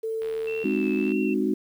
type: tone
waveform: sine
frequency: 445.4 Hz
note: A4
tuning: 21 cents sharp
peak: -26 dBFS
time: 0.03-0.64 s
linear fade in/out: 10 ms
type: click train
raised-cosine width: 0.3 ms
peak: -28 dBFS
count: 69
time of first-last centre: 0.22-1.119 s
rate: 75.6 Hz
type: tone with vibrato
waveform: sine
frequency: 2670 Hz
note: E7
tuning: 22 cents sharp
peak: -34 dBFS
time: 0.47-1.34 s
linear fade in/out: 5 ms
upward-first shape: sine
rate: 1.7 Hz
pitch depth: 36 cents each way
type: chord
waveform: sine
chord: Ab dominant seventh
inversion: none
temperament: equal with one note detuned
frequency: 207.7 / 261.6 / 307.4 / 370 Hz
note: Ab3 / C4 / Eb4 / Gb4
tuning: 0 / 0 / -21 / 0 cents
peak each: -27 dBFS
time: 0.64-1.54 s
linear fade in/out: 5 ms
effects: 9-bit